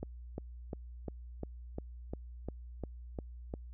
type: click train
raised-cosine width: 2 ms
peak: -25 dBFS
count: 11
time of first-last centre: 0.03-3.539 s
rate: 2.85 Hz
effects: added 60 Hz sine -45 dBFS peak until 3.73 s